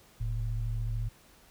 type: tone pair together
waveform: sine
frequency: 41.99 / 112.1 Hz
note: E1 / A2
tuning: +33 / +33 cents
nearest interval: octave + perfect fourth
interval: 1700 cents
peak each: -32 / -32 dBFS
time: 0.2-1.09 s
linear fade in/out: 10 ms
effects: pink hiss -59 dBFS RMS until 1.5 s